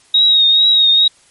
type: tone with vibrato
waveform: sine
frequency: 3771 Hz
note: A#7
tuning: 19 cents sharp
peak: -7 dBFS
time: 0.14-1.08 s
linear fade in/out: 5 ms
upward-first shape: triangle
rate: 2.3 Hz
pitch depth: 50 cents each way
effects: white hiss -50 dBFS RMS until 1.3 s + MP3 48 kbps